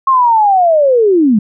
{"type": "linear sweep", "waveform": "sine", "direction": "down", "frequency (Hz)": [1086, 196], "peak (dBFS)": -6, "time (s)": [0.07, 1.39], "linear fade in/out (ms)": 5, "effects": []}